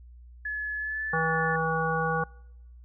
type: tone with pitch glide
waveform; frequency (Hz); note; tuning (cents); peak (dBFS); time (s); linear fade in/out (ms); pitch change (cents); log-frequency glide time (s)
sine; 1709 to 1744.9; G#6 to A6; +49 to -15; -29; 0.45-1.56; 5; +36; 0.76-1.03
type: harmonic tone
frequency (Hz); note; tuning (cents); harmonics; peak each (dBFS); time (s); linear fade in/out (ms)
161.8; E3; -32; 1 / 3 / 5 / 7 / 9; -31 / -31 / -31 / -31 / -31; 1.13-2.24; 5
effects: noise-tail reverb RT60 1.0 s tail -26 dB re dry + added 60 Hz sine -46 dBFS peak until 2.84 s